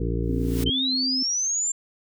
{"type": "harmonic tone", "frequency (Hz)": 57.7, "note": "A#1", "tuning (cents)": -17, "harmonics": [1, 2, 3, 5, 6, 7, 8], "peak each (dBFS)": [-26, -29, -31, -33, -34, -34, -35], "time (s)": [0, 0.7], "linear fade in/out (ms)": 5}
{"type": "noise with exponential growth", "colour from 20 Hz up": "white", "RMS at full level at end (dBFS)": -32, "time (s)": [0.23, 0.64], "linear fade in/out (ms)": 5, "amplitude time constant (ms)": 89}
{"type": "tone with pitch glide", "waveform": "sine", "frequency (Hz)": [261.6, 259.6], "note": ["C4", "C4"], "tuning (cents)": [0, -13], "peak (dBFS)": -27, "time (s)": [0.29, 1.23], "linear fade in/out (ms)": 5, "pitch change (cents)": -13, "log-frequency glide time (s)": [0.8, 0.92]}
{"type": "linear sweep", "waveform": "sine", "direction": "up", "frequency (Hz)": [3051, 7370], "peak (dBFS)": -22, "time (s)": [0.66, 1.72], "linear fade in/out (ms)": 5}
{"effects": []}